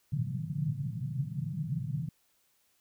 white band-pass noise, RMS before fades -34 dBFS, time 0.12-2.09 s, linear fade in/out 5 ms, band 120 to 160 Hz, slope 48 dB/octave, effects white hiss -71 dBFS RMS until 2.8 s

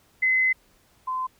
sine tone pair in turn, 2042 / 1029 Hz, C7 / C6, -43 / -29 cents, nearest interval octave, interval 1186 cents, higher first, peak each -18 / -25 dBFS, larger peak first, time 0.22-0.53 / 1.07-1.27 s, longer first, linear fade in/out 10 ms, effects pink hiss -61 dBFS RMS until 1.39 s

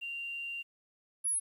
sine tone pair in turn, 2774 / 10498 Hz, F7 / E9, -12 / -8 cents, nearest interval octave + major seventh, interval 2304 cents, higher second, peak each -36 / -26 dBFS, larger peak second, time 0.01-0.63 / 1.24-1.4 s, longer first, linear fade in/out 20 ms, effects tanh soft clip ceiling -28 dBFS + 11-bit

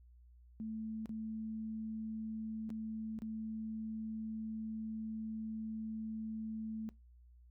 sine tone with dropouts, 220 Hz, A3, in tune, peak -39 dBFS, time 0.6-6.89 s, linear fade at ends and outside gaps 0 ms, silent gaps 1.058-1.093 / 2.693-2.703 / 3.189-3.22 s, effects noise-tail reverb RT60 0.2 s tail -21 dB re dry + added 60 Hz sine -58 dBFS peak until 7.5 s

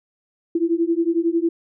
sine beating tone pair, 329.7 / 340.7 Hz, E4 / F4, 0 / -43 cents, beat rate 11 Hz, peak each -20 dBFS, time 0.55-1.49 s, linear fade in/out 5 ms, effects none

